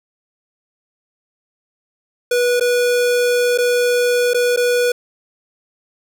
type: tone with dropouts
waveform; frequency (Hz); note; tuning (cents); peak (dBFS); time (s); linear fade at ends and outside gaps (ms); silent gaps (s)
square; 487.9; B4; -21; -14; 2.31-4.92; 5; 2.598-2.608 / 3.577-3.584 / 4.335-4.344 / 4.563-4.572
effects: none